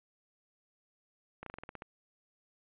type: slowing click train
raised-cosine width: 0.5 ms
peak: -28 dBFS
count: 9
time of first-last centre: 1.43-1.821 s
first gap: 33 ms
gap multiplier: 1.11
effects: resampled to 8000 Hz